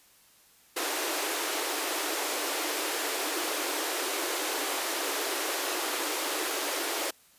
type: high-pass noise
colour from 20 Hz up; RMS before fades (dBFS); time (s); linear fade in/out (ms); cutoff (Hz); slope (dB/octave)
pink; -31; 0.76-7.11; 10; 290; 96
effects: white hiss -60 dBFS RMS until 7.38 s + resampled to 32000 Hz